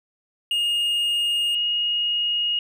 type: tone pair in turn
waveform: triangle / sine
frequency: 2847 / 2870 Hz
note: F7 / F7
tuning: +33 / +47 cents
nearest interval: unison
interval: 14 cents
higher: second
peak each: -18 / -20 dBFS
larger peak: first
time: 0.51-1.55 / 1.55-2.59 s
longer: neither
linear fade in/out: 2 ms
effects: none